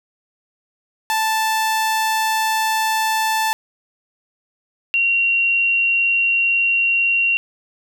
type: tone pair in turn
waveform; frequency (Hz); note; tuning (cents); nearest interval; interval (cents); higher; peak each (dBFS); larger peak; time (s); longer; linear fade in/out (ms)
sawtooth / sine; 880 / 2751; A5 / F7; 0 / -27; octave + minor sixth; 1973; second; -13 / -14; first; 1.1-3.53 / 4.94-7.37; neither; 0
effects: none